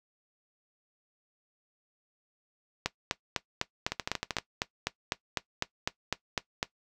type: two click trains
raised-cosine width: 0.2 ms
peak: -13 / -10 dBFS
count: 7 / 16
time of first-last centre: 3.92-4.385 / 2.86-6.629 s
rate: 12.9 / 3.98 Hz
effects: noise-tail reverb RT60 0.1 s tail -17 dB re dry